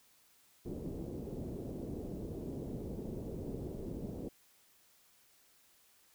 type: low-pass noise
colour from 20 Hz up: white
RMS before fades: -42 dBFS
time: 0.65-4.29 s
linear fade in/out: 10 ms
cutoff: 420 Hz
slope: 24 dB/octave
effects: white hiss -67 dBFS RMS until 6.14 s